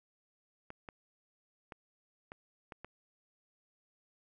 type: clicks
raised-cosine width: 0.5 ms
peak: -30 dBFS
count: 6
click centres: 0.704 / 0.888 / 1.722 / 2.319 / 2.722 / 2.846 s
effects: none